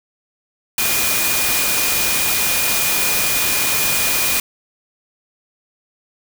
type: tone in noise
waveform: sine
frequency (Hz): 2443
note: D#7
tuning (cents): -32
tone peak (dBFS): -24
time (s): 0.78-4.4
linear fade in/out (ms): 2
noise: white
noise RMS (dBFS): -18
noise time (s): 0.78-4.4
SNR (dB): -9
effects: none